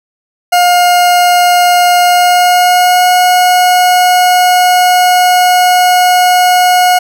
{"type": "tone with pitch glide", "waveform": "40% pulse", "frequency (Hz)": [711, 724.7], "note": ["F5", "F#5"], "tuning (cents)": [31, -36], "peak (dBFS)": -4, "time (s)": [0.52, 6.99], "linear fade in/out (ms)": 10, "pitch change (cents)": 33, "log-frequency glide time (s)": [2.03, 3.08], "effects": []}